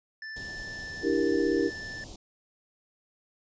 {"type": "tone", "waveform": "square", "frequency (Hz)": 1760, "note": "A6", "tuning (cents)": 0, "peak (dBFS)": -38, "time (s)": [0.22, 2.04], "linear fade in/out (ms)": 2}
{"type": "band-stop noise", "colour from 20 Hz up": "pink", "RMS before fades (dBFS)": -44, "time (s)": [0.36, 2.16], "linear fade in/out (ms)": 5, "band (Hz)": [800, 3400], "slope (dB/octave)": 24}
{"type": "chord", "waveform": "sine", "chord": "E half-diminished seventh", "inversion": "third", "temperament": "equal with one note detuned", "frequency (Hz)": [293.7, 329.6, 392, 468.3], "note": ["D4", "E4", "G4", "Bb4"], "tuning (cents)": [0, 0, 0, 8], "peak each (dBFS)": [-29, -28, -28, -29], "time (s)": [1.02, 1.71], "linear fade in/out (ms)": 50}
{"effects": ["resampled to 16000 Hz"]}